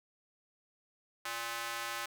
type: tone with high-pass filter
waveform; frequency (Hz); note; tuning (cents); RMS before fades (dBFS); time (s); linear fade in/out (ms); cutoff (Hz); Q
square; 116.54; A#2; 0; -39; 1.25-2.06; 5; 1200; 1.1
effects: none